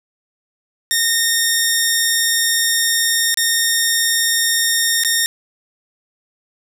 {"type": "tone with dropouts", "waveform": "10% pulse", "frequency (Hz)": 1839, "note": "A#6", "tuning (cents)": -24, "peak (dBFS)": -5, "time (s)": [0.91, 5.26], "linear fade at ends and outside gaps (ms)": 0, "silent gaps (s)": [[3.343, 3.373], [5.036, 5.048]], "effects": []}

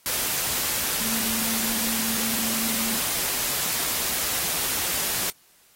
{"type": "tone in noise", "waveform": "sine", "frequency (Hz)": 224.8, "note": "A3", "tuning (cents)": 37, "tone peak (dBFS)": -32, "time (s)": [1.01, 2.99], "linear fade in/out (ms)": 0, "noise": "white", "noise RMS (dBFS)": -26, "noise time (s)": [0.06, 5.3], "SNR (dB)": -9, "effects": ["white hiss -58 dBFS RMS until 5.75 s", "AAC 48 kbps"]}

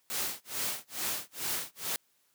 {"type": "noise with tremolo", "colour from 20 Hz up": "white", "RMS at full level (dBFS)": -32, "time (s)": [0.1, 1.96], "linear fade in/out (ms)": 0, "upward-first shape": "sine", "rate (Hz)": 2.3, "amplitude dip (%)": 100, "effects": ["white hiss -71 dBFS RMS until 2.34 s", "high-pass 100 Hz 12 dB/octave"]}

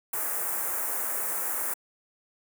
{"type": "band-stop noise", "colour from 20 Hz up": "white", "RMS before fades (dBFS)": -30, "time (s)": [0.13, 1.74], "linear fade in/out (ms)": 5, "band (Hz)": [1800, 8300], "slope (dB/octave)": 24, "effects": ["high-pass 400 Hz 12 dB/octave"]}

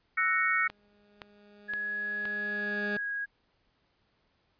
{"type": "chord", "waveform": "sine", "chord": "F# dominant seventh", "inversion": "third", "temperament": "equal", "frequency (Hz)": [1318.5, 1480, 1864.7, 2217], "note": ["E6", "F#6", "A#6", "C#7"], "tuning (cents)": [0, 0, 0, 0], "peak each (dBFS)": [-31, -32, -29, -29], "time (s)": [0.17, 0.68], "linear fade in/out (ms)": 10}
{"type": "tone with exponential growth", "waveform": "20% pulse", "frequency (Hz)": 205.9, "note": "G#3", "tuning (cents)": -15, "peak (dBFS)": -27, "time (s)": [0.39, 2.97], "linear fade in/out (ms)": 2, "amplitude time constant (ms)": 560}
{"type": "click train", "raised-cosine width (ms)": 0.3, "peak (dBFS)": -24, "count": 4, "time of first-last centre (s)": [0.7, 2.254], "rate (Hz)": 1.93}
{"type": "tone with pitch glide", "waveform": "sine", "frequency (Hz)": [1679, 1647.3], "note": ["G#6", "G#6"], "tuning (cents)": [18, -15], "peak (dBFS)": -31, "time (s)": [1.68, 3.26], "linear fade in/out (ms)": 20, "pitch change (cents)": -33, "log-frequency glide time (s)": [2.49, 3.11]}
{"effects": ["pink hiss -72 dBFS RMS until 4.59 s", "resampled to 11025 Hz"]}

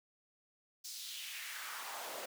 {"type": "noise with high-pass filter sweep", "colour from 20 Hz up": "pink", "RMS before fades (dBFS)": -45, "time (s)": [0.84, 2.26], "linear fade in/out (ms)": 10, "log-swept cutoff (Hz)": [5400, 500], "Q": 2.1, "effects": []}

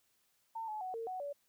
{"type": "tone with pitch steps", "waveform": "sine", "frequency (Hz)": [902, 856, 743, 456, 742, 572], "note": ["A5", "A5", "F#5", "A#4", "F#5", "D5"], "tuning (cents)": [43, -48, 7, -38, 5, -46], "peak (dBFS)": -38, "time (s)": [0.55, 1.33], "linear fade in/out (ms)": 10, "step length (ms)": 130, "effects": ["white hiss -75 dBFS RMS until 1.48 s"]}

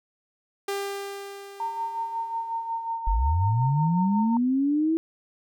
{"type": "tone with exponential decay", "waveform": "sawtooth", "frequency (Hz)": 398.2, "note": "G4", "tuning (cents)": 27, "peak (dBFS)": -22, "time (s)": [0.68, 2.98], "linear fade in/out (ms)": 5, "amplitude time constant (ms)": 500}
{"type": "tone with tremolo", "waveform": "sine", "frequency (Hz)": 914, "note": "A#5", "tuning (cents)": -34, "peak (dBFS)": -25, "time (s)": [1.6, 4.37], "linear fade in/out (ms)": 2, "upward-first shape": "sine", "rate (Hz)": 5.5, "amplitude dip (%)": 55}
{"type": "linear sweep", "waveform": "sine", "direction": "up", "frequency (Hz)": [41.77, 329.6], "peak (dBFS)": -20, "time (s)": [3.07, 4.97], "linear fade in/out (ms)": 0}
{"effects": []}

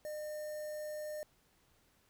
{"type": "tone with notch filter", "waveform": "square", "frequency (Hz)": 606, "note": "D#5", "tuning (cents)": -46, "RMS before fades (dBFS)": -42, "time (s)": [0.05, 1.23], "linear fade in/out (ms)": 0, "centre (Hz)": 3100, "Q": 0.51, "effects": ["pink hiss -71 dBFS RMS until 2.09 s"]}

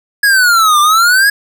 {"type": "exponential two-way sweep", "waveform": "square", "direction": "down then up", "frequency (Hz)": [1681, 1174.7, 1681], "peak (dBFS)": -7, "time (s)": [0.23, 1.3], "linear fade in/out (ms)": 5, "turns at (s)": 0.8, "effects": []}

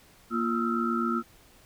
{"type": "tone cluster", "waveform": "sine", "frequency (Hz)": [233.5, 345.1, 1287, 1355], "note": ["A#3", "F4", "E6", "E6"], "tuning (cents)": [3, -21, -42, 47], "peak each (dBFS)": [-28, -32, -32, -31], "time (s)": [0.3, 1.23], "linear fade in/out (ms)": 50, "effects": ["pink hiss -57 dBFS RMS until 1.65 s"]}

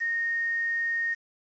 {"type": "tone with quantisation", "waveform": "sine", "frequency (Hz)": 1851, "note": "A#6", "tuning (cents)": -13, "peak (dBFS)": -25, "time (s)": [0, 1.15], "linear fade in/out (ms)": 20, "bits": 8, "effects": ["resampled to 16000 Hz"]}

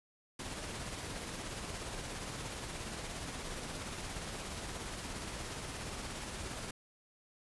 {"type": "noise with tremolo", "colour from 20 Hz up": "pink", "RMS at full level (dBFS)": -41, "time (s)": [0.39, 6.71], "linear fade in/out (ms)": 5, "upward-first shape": "sine", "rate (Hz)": 17, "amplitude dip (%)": 30, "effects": ["resampled to 24000 Hz"]}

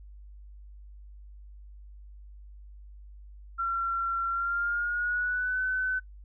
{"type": "tone with pitch glide", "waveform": "sine", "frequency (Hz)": [1364, 1513.5], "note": ["F6", "F#6"], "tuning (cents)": [-41, 39], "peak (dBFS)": -26, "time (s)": [3.58, 6], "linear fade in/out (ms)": 20, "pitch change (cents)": 180, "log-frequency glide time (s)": [4.28, 5.61], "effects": ["noise-tail reverb RT60 0.1 s tail -20 dB re dry", "added 50 Hz sine -45 dBFS peak until 6.24 s"]}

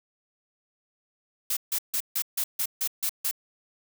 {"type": "noise bursts", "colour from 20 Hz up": "blue", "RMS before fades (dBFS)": -27, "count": 9, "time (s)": [1.5, 3.312], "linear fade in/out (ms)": 5, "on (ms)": 68, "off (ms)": 150, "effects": []}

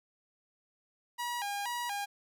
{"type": "tone with vibrato", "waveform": "sawtooth", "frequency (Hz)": 883, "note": "A5", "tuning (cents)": 6, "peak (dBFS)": -30, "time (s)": [1.18, 2.06], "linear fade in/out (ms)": 20, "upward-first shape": "square", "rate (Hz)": 2.1, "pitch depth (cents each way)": 150, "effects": []}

